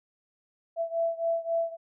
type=beating tone pair; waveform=sine; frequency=665 / 668.7 Hz; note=E5 / E5; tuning=+15 / +25 cents; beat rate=3.7 Hz; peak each=-28 / -30 dBFS; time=0.76-1.77 s; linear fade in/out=50 ms; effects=none